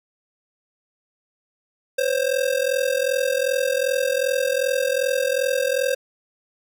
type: ring-modulated tone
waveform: square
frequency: 529 Hz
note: C5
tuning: 19 cents sharp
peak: -17 dBFS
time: 1.98-5.95 s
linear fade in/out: 5 ms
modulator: 21.3 Hz
effects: none